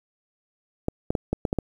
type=clicks; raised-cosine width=2 ms; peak=-10 dBFS; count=7; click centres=0.884 / 1.105 / 1.152 / 1.33 / 1.452 / 1.529 / 1.587 s; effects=8-bit